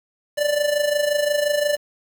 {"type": "tone with amplitude modulation", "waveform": "square", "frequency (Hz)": 587.3, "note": "D5", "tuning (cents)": 0, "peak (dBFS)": -16, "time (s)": [0.37, 1.77], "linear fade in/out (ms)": 20, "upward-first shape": "sine", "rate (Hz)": 25.7, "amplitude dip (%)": 65, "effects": ["7-bit"]}